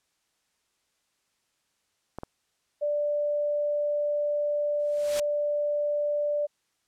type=clicks; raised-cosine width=1 ms; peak=-22 dBFS; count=2; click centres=2.186 / 2.234 s
type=tone; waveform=sine; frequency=588 Hz; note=D5; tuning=2 cents sharp; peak=-24 dBFS; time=2.81-6.47 s; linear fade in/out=20 ms
type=noise with exponential growth; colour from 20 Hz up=white; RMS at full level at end=-29 dBFS; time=4.79-5.2 s; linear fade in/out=5 ms; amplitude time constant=88 ms
effects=white hiss -74 dBFS RMS until 6.87 s + low-pass 9000 Hz 12 dB/octave